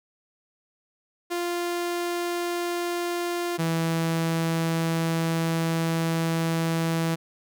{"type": "tone pair in turn", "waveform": "sawtooth", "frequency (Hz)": [348.2, 164.33], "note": ["F4", "E3"], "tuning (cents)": [-5, -5], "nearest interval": "octave + minor second", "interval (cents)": 1300, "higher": "first", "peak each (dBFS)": [-22, -19], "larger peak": "second", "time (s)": [[1.3, 3.58], [3.58, 7.16]], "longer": "second", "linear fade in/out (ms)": 20, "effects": []}